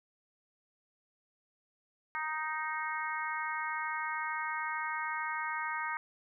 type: harmonic tone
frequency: 311.1 Hz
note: D#4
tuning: in tune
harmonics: 3 / 4 / 5 / 6 / 7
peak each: -38 / -39 / -40 / -41 / -41 dBFS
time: 2.15-5.97 s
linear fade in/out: 0 ms
effects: none